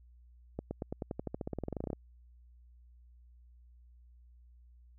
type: accelerating click train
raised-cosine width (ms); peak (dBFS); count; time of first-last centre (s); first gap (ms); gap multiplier
2; -23; 22; 0.59-1.931; 120; 0.93
effects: added 60 Hz sine -56 dBFS peak until 4.98 s